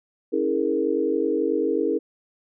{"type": "chord", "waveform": "sine", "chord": "A# half-diminished seventh", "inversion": "first", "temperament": "equal with one note detuned", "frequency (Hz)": [277.2, 324.7, 415.3, 466.2], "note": ["C#4", "E4", "G#4", "A#4"], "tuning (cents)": [0, -26, 0, 0], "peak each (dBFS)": [-28, -25, -25, -25], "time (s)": [0.32, 1.99], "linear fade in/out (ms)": 20, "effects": []}